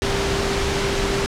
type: tone in noise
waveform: sine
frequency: 395.3 Hz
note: G4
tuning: 15 cents sharp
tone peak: -24 dBFS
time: 0.02-1.26 s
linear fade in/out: 0 ms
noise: pink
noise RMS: -22 dBFS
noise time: 0.02-1.26 s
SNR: -5 dB
effects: low-pass 6000 Hz 12 dB/octave